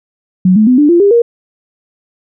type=tone with pitch steps; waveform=sine; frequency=184.5 / 215.6 / 252 / 294.6 / 344.3 / 402.4 / 470.3 Hz; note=F#3 / A3 / B3 / D4 / F4 / G4 / A#4; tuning=-5 / -35 / +35 / +6 / -25 / +45 / +15 cents; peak=-4 dBFS; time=0.45-1.22 s; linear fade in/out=5 ms; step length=110 ms; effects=none